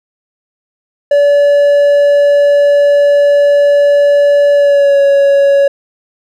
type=tone with pitch glide; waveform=triangle; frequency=574 to 559.6 Hz; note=D5 to C#5; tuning=-40 to +16 cents; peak=-3 dBFS; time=1.11-5.68 s; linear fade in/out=5 ms; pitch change=-44 cents; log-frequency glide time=4.54-5 s; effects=none